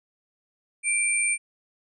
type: tone pair together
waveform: sine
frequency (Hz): 2353 / 8884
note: D7 / C#9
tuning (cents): +3 / +3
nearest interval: octave + major seventh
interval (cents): 2300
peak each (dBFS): -24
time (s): 0.83-1.38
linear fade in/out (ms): 50
effects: none